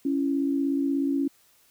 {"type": "tone pair together", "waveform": "sine", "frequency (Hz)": [277.2, 333.8], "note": ["C#4", "E4"], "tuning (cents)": [0, 22], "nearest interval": "minor third", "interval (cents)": 322, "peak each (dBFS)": [-23, -30], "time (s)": [0.05, 1.28], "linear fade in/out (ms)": 5, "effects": ["white hiss -61 dBFS RMS until 1.7 s"]}